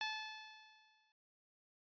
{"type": "tone with exponential decay", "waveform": "10% pulse", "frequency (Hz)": 868, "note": "A5", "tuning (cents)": -24, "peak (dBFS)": -28, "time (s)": [0.01, 1.12], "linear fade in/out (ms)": 1, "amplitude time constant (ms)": 240, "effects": ["resampled to 11025 Hz"]}